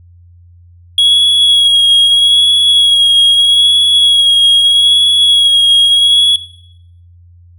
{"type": "tone with vibrato", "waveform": "triangle", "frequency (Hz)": 3322, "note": "G#7", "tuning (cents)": 0, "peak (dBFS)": -4, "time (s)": [0.98, 6.36], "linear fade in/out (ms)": 2, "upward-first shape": "sine", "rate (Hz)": 0.79, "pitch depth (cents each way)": 24, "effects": ["noise-tail reverb RT60 0.8 s tail -17 dB re dry", "added 87 Hz sine -38 dBFS peak until 7.58 s"]}